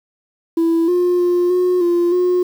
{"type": "tone with pitch steps", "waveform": "sine", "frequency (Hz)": [331.4, 356, 353.5, 361.9, 346.8, 360], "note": ["E4", "F4", "F4", "F#4", "F4", "F#4"], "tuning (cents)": [9, 33, 21, -38, -12, -47], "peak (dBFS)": -10, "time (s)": [0.57, 2.43], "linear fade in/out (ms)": 5, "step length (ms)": 310, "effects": ["tanh soft clip ceiling -11 dBFS", "7-bit"]}